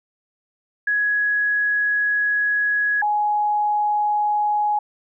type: tone pair in turn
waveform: sine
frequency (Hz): 1673 / 836.5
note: G#6 / G#5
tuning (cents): +12 / +12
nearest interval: octave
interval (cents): 1200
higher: first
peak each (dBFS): -17 / -17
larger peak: neither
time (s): 0.87-3.02 / 3.02-4.79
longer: first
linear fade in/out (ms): 5
effects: none